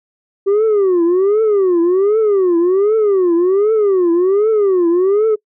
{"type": "tone with vibrato", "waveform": "sine", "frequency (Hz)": 386.2, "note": "G4", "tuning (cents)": -26, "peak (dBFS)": -7, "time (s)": [0.46, 5.36], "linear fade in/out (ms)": 20, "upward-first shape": "triangle", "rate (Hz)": 1.3, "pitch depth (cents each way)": 260, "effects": ["noise-tail reverb RT60 0.1 s tail -26 dB re dry", "tanh soft clip ceiling -9 dBFS"]}